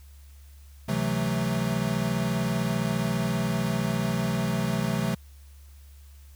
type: chord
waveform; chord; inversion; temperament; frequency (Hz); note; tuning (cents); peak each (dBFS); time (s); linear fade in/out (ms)
square; F# half-diminished seventh; second; equal; 130.81 / 164.81 / 185 / 220; C3 / E3 / F#3 / A3; 0 / 0 / 0 / 0; -31; 0.88-5.15; 10
effects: added 70 Hz sine -46 dBFS peak until 6.35 s + white hiss -60 dBFS RMS until 6.35 s